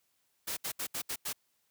white noise bursts at uneven times, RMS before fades -36 dBFS, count 6, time 0.47-0.57 / 0.64-0.72 / 0.79-0.87 / 0.94-1.02 / 1.09-1.16 / 1.25-1.33 s, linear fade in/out 10 ms, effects white hiss -75 dBFS RMS until 1.7 s + high-pass 60 Hz 12 dB/octave

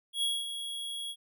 square tone with ADSR envelope, 3322 Hz, G#7, in tune, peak -27 dBFS, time 0.13-1.16 s, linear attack 97 ms, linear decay 220 ms, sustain -9 dB, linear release 60 ms, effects none

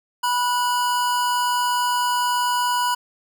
square tone pair together, 981.1 / 1464 Hz, B5 / F#6, -12 / -19 cents, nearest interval perfect fifth, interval 693 cents, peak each -20 / -29 dBFS, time 0.23-2.95 s, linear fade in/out 10 ms, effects none

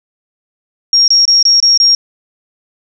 sine tone bursts, 5580 Hz, F8, 2 cents flat, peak -5 dBFS, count 6, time 0.93-1.95 s, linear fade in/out 2 ms, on 150 ms, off 24 ms, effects none

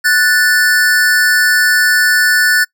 square tone pair together, 1480 / 1760 Hz, F#6 / A6, 0 / 0 cents, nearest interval minor third, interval 300 cents, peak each -12 dBFS, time 0.04-2.65 s, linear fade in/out 20 ms, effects noise-tail reverb RT60 0.1 s tail -25 dB re dry

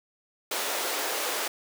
pink high-pass noise, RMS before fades -30 dBFS, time 0.51-1.48 s, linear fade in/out 5 ms, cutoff 400 Hz, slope 24 dB/octave, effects none

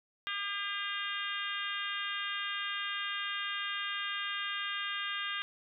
harmonic tone, 402.9 Hz, G4, 48 cents sharp, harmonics 3 / 4 / 5 / 6 / 7 / 8 / 9, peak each -41 / -39 / -42 / -46 / -41 / -42 / -44 dBFS, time 0.27-5.42 s, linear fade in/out 0 ms, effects none

